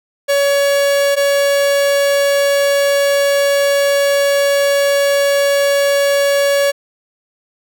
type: tone pair in turn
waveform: 45% pulse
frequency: 563 / 563 Hz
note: C#5 / C#5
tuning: +27 / +27 cents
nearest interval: unison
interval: 0 cents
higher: neither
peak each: -11 / -11 dBFS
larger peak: neither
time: 0.28-1.16 / 1.16-6.72 s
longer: second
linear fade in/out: 20 ms
effects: none